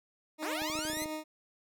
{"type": "tone with tremolo", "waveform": "20% pulse", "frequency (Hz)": 309.9, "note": "D#4", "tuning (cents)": -7, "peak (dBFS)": -30, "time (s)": [0.38, 1.24], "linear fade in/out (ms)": 50, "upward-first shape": "sine", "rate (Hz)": 8.3, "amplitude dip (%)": 30}
{"type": "linear sweep", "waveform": "10% pulse", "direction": "up", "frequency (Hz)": [253.7, 2121], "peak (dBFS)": -27, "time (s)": [0.42, 1.05], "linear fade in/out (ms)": 10}
{"type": "clicks", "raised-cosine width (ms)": 2, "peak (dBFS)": -32, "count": 10, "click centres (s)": [0.619, 0.7, 0.754, 0.79, 0.852, 0.9, 0.933, 0.97, 1.02, 1.058]}
{"effects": []}